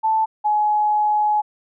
sine tone pair in turn, 880 / 843.4 Hz, A5 / G#5, 0 / +26 cents, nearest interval minor second, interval 74 cents, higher first, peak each -15 dBFS, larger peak neither, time 0.03-0.26 / 0.44-1.42 s, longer second, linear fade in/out 20 ms, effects none

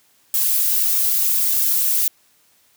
violet noise with flanger, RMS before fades -18 dBFS, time 0.34-2.08 s, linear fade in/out 2 ms, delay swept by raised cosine 2 to 3 ms, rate 1.6 Hz, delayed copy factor -1, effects white hiss -58 dBFS RMS until 2.76 s + high-pass 60 Hz 12 dB/octave

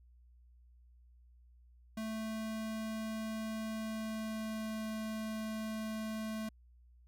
square tone with pitch glide, 220 to 218.6 Hz, A3 to A3, 0 to -11 cents, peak -38 dBFS, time 1.97-6.49 s, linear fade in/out 5 ms, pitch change -11 cents, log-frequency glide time 3.73-4.85 s, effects added 60 Hz sine -59 dBFS peak until 7.07 s

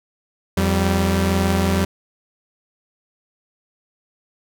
sawtooth tone pair together, 86.2 / 194.35 Hz, F2 / G3, -22 / -15 cents, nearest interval octave + major second, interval 1407 cents, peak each -15 dBFS, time 0.57-1.85 s, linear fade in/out 5 ms, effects none

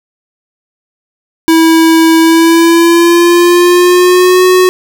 square tone with pitch glide, 325.7 to 367.7 Hz, E4 to F#4, -21 to -11 cents, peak -4 dBFS, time 1.48-4.69 s, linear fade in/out 0 ms, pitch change +210 cents, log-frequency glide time 2.2-4.43 s, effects none

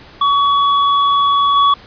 square tone with level steps, 1129 Hz, C#6, 31 cents sharp, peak -11 / -9 dBFS, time 0.21-1.74 s, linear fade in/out 5 ms, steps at 1.55 s, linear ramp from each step 20 ms, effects pink hiss -40 dBFS RMS until 1.86 s + resampled to 11025 Hz

